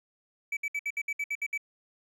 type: tone bursts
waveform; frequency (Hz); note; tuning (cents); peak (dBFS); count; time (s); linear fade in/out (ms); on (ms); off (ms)
triangle; 2300; D7; -37; -27; 10; 0.52-1.577; 5; 49; 63
effects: none